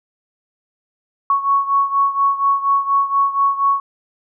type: beating tone pair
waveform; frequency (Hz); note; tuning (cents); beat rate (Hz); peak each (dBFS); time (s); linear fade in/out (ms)
sine; 1108.7 / 1112.9; C#6 / C#6; 0 / +6; 4.2; -15 / -19; 1.3-3.8; 2
effects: none